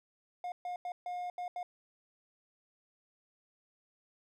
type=tone bursts at uneven times; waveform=triangle; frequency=715 Hz; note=F5; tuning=41 cents sharp; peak=-34 dBFS; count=6; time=0.44-0.52 / 0.65-0.76 / 0.85-0.92 / 1.06-1.3 / 1.38-1.48 / 1.56-1.63 s; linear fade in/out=2 ms; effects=none